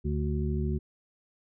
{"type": "harmonic tone", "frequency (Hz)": 73.42, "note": "D2", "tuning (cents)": 0, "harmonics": [1, 2, 3, 5], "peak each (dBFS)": [-29, -32, -34, -36], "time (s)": [0.04, 0.79], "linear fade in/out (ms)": 20, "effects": []}